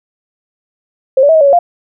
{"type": "tone with pitch steps", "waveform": "sine", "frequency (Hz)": [528, 574, 645, 632, 564, 557, 697], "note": ["C5", "D5", "E5", "D#5", "C#5", "C#5", "F5"], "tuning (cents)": [16, -40, -38, 27, 30, 8, -4], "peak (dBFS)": -4, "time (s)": [1.17, 1.59], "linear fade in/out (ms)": 5, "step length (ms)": 60, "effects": []}